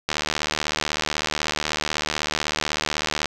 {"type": "click train", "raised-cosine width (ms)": 0.2, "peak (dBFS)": -5, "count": 242, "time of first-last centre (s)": [0.09, 3.257], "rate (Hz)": 76.1, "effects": []}